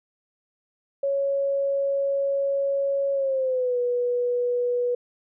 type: tone with pitch glide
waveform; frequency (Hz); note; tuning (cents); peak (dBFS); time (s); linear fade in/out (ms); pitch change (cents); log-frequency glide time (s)
sine; 554.4 to 488.2; C#5 to B4; 0 to -20; -21; 1.03-4.95; 5; -220; 3.13-3.79
effects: none